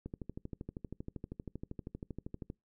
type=click train; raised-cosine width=3 ms; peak=-28 dBFS; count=32; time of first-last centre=0.06-2.501 s; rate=12.7 Hz; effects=noise-tail reverb RT60 0.2 s tail -25 dB re dry